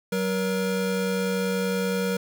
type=tone pair together; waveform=square; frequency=188.54 / 475.1 Hz; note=F#3 / A#4; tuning=+33 / +33 cents; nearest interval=octave + major third; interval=1600 cents; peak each=-27 / -27 dBFS; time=0.12-2.17 s; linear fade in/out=5 ms; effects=none